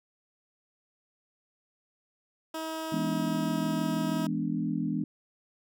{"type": "tone", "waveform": "15% pulse", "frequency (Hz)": 319.7, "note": "D#4", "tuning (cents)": 47, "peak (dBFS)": -27, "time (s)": [2.54, 4.27], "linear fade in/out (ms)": 5}
{"type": "chord", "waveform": "sine", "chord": "E dominant seventh", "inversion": "none", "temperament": "equal with one note detuned", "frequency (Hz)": [165.29, 207.7, 246.9, 293.7], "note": ["E3", "G#3", "B3", "D4"], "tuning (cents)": [5, 0, 0, 0], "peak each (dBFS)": -33, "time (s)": [2.92, 5.04], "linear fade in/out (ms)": 5}
{"effects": []}